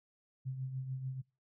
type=tone with tremolo; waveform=sine; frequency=131.2 Hz; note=C3; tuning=5 cents sharp; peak=-34 dBFS; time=0.45-1.22 s; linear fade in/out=20 ms; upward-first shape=triangle; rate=6.8 Hz; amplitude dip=60%; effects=noise-tail reverb RT60 0.3 s tail -25 dB re dry